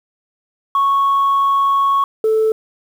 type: tone pair in turn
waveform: sine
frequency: 1106 / 438.9 Hz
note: C#6 / A4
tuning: -4 / -4 cents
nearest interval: octave + major third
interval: 1600 cents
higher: first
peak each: -10 dBFS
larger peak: neither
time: 0.75-2.04 / 2.24-2.52 s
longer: first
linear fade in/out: 2 ms
effects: tanh soft clip ceiling -9 dBFS + 7-bit